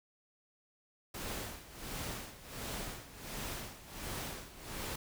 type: noise with tremolo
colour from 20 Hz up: pink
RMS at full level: -40 dBFS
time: 1.14-4.96 s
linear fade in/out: 5 ms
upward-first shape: sine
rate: 1.4 Hz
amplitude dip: 80%
effects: none